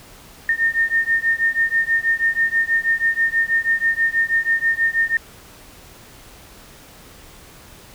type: beating tone pair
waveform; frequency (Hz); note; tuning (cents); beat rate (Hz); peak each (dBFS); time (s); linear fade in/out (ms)
sine; 1821 / 1827.2; A#6 / A#6; -41 / -35; 6.2; -19; 0.49-5.17; 2
effects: pink hiss -44 dBFS RMS until 7.94 s